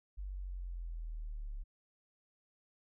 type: linear sweep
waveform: sine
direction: down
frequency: 49.05 to 34.65 Hz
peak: -39 dBFS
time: 0.17-1.64 s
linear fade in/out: 20 ms
effects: none